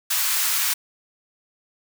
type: high-pass noise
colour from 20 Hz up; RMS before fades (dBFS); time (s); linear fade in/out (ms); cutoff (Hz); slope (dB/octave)
white; -22; 0.1-0.74; 10; 980; 24
effects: none